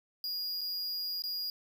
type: tone with dropouts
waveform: square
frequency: 4861 Hz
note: D#8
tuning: 41 cents flat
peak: -34 dBFS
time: 0.24-1.5 s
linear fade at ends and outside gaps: 1 ms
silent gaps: 0.61-0.614 / 1.221-1.238 s
effects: 10-bit